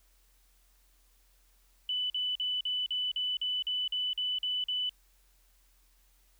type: tone bursts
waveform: sine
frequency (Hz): 2990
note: F#7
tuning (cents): +17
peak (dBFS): -29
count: 12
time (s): 1.89-4.894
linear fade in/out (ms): 2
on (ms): 210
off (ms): 44
effects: added 43 Hz sine -64 dBFS peak until 6.39 s + white hiss -69 dBFS RMS until 6.39 s